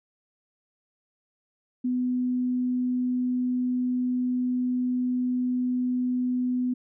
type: tone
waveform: sine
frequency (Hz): 250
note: B3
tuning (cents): +21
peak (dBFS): -23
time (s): 1.84-6.74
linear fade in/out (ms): 10
effects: none